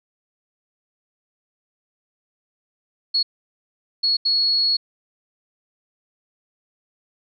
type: tone bursts at uneven times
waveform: sine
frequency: 4347 Hz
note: C#8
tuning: 35 cents flat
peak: -16 dBFS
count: 3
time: 3.14-3.23 / 4.03-4.17 / 4.25-4.77 s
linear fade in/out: 10 ms
effects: none